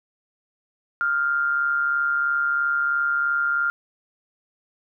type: tone with amplitude modulation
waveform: sine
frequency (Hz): 1396.9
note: F6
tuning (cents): 0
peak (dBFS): -17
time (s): 1.01-3.7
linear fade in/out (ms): 0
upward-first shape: sine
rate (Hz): 143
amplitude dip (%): 50
effects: none